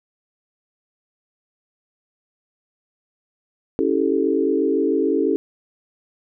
sine chord, A dominant seventh, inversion first, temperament equal with one note detuned, 277.2 / 325.7 / 392 / 440 Hz, C#4 / E4 / G4 / A4, 0 / -21 / 0 / 0 cents, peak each -22 dBFS, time 3.79-5.36 s, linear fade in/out 0 ms, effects none

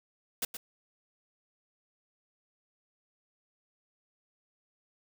white noise with echo, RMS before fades -31 dBFS, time 0.42-0.45 s, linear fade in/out 5 ms, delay 120 ms, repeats 1, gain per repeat -9 dB, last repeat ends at 0.57 s, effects none

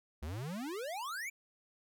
square exponential sweep, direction up, 67.5 to 2399 Hz, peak -39 dBFS, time 0.22-1.3 s, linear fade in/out 10 ms, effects none

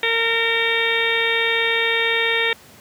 harmonic tone, 458.6 Hz, A#4, 28 cents flat, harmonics 1 / 2 / 3 / 4 / 5 / 6 / 7 / 8, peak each -24 / -30 / -31 / -22 / -22 / -29 / -29 / -25 dBFS, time 0.03-2.53 s, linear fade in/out 2 ms, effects pink hiss -46 dBFS RMS until 2.8 s + high-pass 100 Hz 12 dB/octave

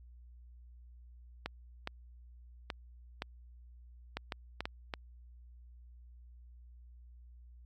clicks, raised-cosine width 0.3 ms, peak -20 dBFS, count 9, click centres 1.46 / 1.874 / 2.702 / 3.221 / 4.17 / 4.322 / 4.606 / 4.655 / 4.938 s, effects added 60 Hz sine -52 dBFS peak until 7.65 s + MP3 64 kbps

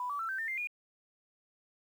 sine tone with pitch steps, 990 / 1150.4 / 1336.8 / 1553.5 / 1805.2 / 2098 / 2438 Hz, B5 / D6 / E6 / G6 / A6 / C7 / D#7, +4 / -36 / +24 / -16 / +44 / +4 / -36 cents, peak -33 dBFS, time 0-0.672 s, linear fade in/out 2 ms, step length 96 ms, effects 10-bit

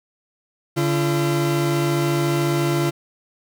40% pulse tone pair together, 143.6 / 341.5 Hz, D3 / F4, -39 / -39 cents, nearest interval octave + minor third, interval 1500 cents, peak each -20 dBFS, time 0.76-2.91 s, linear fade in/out 20 ms, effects none

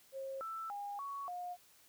sine tone with pitch steps, 538 / 1326 / 812 / 1117 / 714 Hz, C5 / E6 / G#5 / C#6 / F5, +48 / +10 / -39 / +13 / +38 cents, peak -40 dBFS, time 0.12-1.57 s, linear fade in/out 50 ms, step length 290 ms, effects white hiss -65 dBFS RMS until 1.88 s

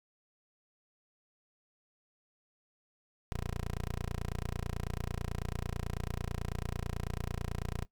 10% pulse tone, 29.09 Hz, A#0, 3 cents flat, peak -27 dBFS, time 3.32-7.85 s, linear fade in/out 0 ms, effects noise-tail reverb RT60 0.1 s tail -17 dB re dry

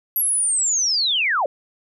sine linear sweep, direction down, 11720 to 505 Hz, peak -17 dBFS, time 0.16-1.46 s, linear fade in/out 2 ms, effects none

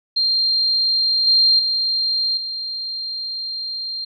sine tone with level steps, 4186 Hz, C8, in tune, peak -15 / -11 / -17 / -24 dBFS, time 0.16-4.05 s, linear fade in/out 10 ms, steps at 1.27 / 1.59 / 2.37 s, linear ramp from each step 2 ms, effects none

